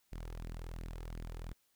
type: tone with flanger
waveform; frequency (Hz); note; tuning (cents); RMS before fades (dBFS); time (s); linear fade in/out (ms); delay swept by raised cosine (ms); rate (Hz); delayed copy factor
sawtooth; 41.2; E1; 0; -44; 0.12-1.53; 0; 0.41 to 2.41; 2.8; +0.5
effects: white hiss -75 dBFS RMS until 1.75 s